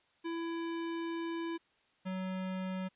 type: tone pair in turn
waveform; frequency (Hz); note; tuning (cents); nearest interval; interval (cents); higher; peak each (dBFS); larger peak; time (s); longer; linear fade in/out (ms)
square; 333.3 / 187.06; E4 / F#3; +19 / +19; minor seventh; 1000; first; -36 / -36; neither; 0.24-1.58 / 2.05-2.89; first; 20
effects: white hiss -71 dBFS RMS until 2.95 s + resampled to 8000 Hz